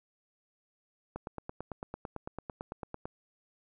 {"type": "click train", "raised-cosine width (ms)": 1, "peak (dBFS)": -24, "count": 18, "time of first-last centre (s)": [1.16, 3.055], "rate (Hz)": 8.97, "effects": []}